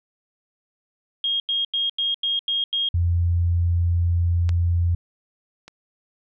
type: tone bursts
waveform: sine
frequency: 3250 Hz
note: G#7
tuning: 38 cents flat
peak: -20 dBFS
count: 7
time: 1.24-2.888 s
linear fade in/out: 2 ms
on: 160 ms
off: 88 ms
type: tone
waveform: sine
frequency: 86.2 Hz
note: F2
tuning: 22 cents flat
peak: -17 dBFS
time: 2.94-4.95 s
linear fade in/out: 5 ms
type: clicks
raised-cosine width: 0.2 ms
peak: -16 / -24 dBFS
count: 2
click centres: 4.492 / 5.68 s
effects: none